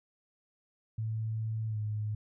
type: tone with pitch glide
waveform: sine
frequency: 110.6 to 106.4 Hz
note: A2 to G#2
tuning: +9 to +42 cents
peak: -31 dBFS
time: 0.98-2.15 s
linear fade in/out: 5 ms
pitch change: -67 cents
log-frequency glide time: 1.68-1.78 s
effects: none